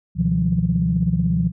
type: tone cluster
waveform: sine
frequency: 70.6 / 124.3 / 153.8 / 172 / 188.1 Hz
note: C#2 / B2 / D#3 / F3 / F#3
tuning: +32 / +12 / -20 / -26 / +29 cents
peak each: -26 / -25 / -25 / -18 / -26 dBFS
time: 0.15-1.52 s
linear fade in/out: 50 ms
effects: tanh soft clip ceiling -6 dBFS